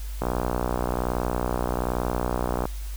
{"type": "click train", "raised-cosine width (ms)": 1, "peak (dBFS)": -11, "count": 150, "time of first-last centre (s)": [0.22, 2.655], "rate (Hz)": 61.2, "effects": ["added 50 Hz sine -30 dBFS peak until 2.96 s", "white hiss -46 dBFS RMS until 2.96 s"]}